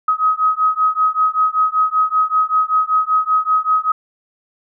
sine beating tone pair, 1264 / 1269.2 Hz, D#6 / D#6, +27 / +34 cents, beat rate 5.2 Hz, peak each -16 dBFS, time 0.08-3.92 s, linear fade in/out 5 ms, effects none

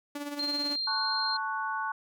sawtooth tone with tremolo, 289.3 Hz, D4, 26 cents flat, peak -29 dBFS, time 0.15-0.76 s, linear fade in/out 5 ms, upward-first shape sine, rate 18 Hz, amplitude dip 55%
sine tone, 4186 Hz, C8, in tune, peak -29 dBFS, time 0.39-1.37 s, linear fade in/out 5 ms
sine chord, F# minor, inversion first, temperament equal, 880 / 1108.7 / 1480 Hz, A5 / C#6 / F#6, 0 / 0 / 0 cents, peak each -34 dBFS, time 0.87-1.92 s, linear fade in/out 5 ms
effects none

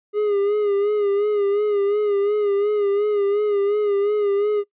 triangle tone with vibrato, 410 Hz, G#4, 22 cents flat, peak -15 dBFS, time 0.13-4.64 s, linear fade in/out 50 ms, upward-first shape sine, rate 2.8 Hz, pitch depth 52 cents each way, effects noise-tail reverb RT60 0.1 s tail -21 dB re dry + resampled to 8000 Hz

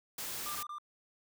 white noise, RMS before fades -40 dBFS, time 0.18-0.63 s, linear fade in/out 5 ms
triangle tone bursts, 1194 Hz, D6, 28 cents sharp, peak -38 dBFS, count 3, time 0.46-0.784 s, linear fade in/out 2 ms, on 92 ms, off 24 ms
effects none

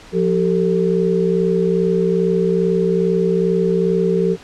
sine tone cluster, 177.6 / 387.6 / 450 Hz, F3 / G4 / A4, +29 / -20 / +39 cents, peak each -18 dBFS, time 0.12-4.37 s, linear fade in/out 50 ms, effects pink hiss -41 dBFS RMS until 4.43 s + low-pass 6000 Hz 12 dB/octave

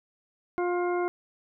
harmonic tone, 353.7 Hz, F4, 22 cents sharp, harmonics 1 / 2 / 3 / 4 / 6, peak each -26 / -32 / -36 / -38 / -42 dBFS, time 0.58-1.08 s, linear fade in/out 0 ms, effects none

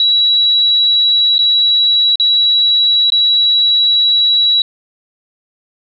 sine tone with dropouts, 3904 Hz, B7, 21 cents flat, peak -8 dBFS, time 0-4.62 s, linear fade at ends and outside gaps 2 ms, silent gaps 1.382-1.39 / 2.157-2.198 / 3.102-3.121 s, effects none

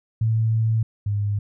sine tone pair in turn, 111.7 / 102.62 Hz, A2 / G#2, +27 / -20 cents, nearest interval minor second, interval 147 cents, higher first, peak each -17 / -20 dBFS, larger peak first, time 0.21-0.83 / 1.06-1.39 s, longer first, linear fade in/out 5 ms, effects none

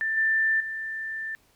sine tone with level steps, 1777 Hz, A6, 17 cents sharp, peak -24 / -20 / -30 dBFS, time 0.01-1.35 s, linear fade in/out 0 ms, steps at 0.17 / 0.6 s, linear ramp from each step 5 ms, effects pink hiss -63 dBFS RMS until 1.55 s

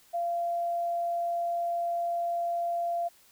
sine tone, 688 Hz, F5, 26 cents flat, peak -27 dBFS, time 0.13-3.09 s, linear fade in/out 20 ms, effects white hiss -60 dBFS RMS until 3.31 s

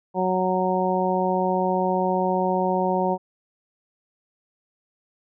harmonic tone, 185 Hz, F#3, in tune, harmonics 1 / 2 / 3 / 4 / 5, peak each -26 / -26 / -26 / -26 / -26 dBFS, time 0.14-3.18 s, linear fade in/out 50 ms, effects none

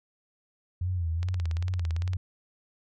sine tone with vibrato, 86.4 Hz, F2, 18 cents flat, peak -26 dBFS, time 0.81-2.17 s, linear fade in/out 5 ms, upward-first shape sine, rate 2.5 Hz, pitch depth 110 cents each way
click train, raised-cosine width 0.2 ms, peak -23 dBFS, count 17, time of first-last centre 1.23-2.134 s, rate 17.7 Hz
effects none

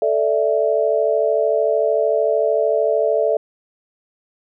sine chord, A suspended fourth, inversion none, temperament just, 440 / 586.7 / 660 Hz, A4 / D5 / E5, 0 / -2 / +2 cents, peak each -19 dBFS, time 0.02-3.37 s, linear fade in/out 2 ms, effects none

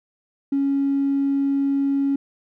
triangle tone with tanh clipping, 277.2 Hz, C#4, in tune, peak -17 dBFS, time 0.52-2.16 s, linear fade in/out 5 ms, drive 1 dB, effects none

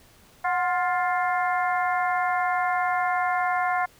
harmonic tone with a mistuned harmonic, 351.3 Hz, F4, 10 cents sharp, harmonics 2 / 3 / 4 / 5 / 6, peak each -24 / -28 / -30 / -32 / -34 dBFS, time 0.44-3.86 s, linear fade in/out 10 ms, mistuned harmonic 2, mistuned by +64 cents, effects pink hiss -55 dBFS RMS until 3.99 s

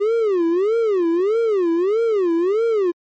triangle tone with vibrato, 392 Hz, G4, in tune, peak -13 dBFS, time 0-2.92 s, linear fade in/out 20 ms, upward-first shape sine, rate 1.6 Hz, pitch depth 290 cents each way, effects MP3 32 kbps

